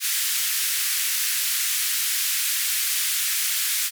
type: band-pass noise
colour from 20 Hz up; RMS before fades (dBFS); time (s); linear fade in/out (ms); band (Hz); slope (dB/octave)
white; -24; 0-3.91; 50; 1600 to 16000; 24
effects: none